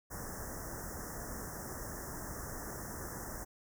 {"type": "band-stop noise", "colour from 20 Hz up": "pink", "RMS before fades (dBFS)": -43, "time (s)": [0.1, 3.45], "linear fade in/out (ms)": 20, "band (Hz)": [1900, 5400], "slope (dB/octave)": 96, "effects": []}